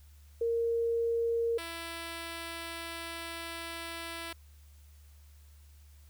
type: tone pair in turn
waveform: sine / 5% pulse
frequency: 463.9 / 333.4 Hz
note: A#4 / E4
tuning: -8 / +20 cents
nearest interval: tritone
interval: 572 cents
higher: first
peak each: -27 dBFS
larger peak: neither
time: 0.41-1.58 / 1.58-4.33 s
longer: second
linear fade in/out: 5 ms
effects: added 73 Hz sine -53 dBFS peak until 6.09 s + white hiss -66 dBFS RMS until 6.09 s